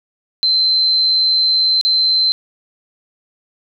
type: tone with dropouts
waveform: sine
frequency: 4091 Hz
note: C8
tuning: 40 cents flat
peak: -11 dBFS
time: 0.43-2.32 s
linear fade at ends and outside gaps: 0 ms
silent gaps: 1.812-1.85 s
effects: none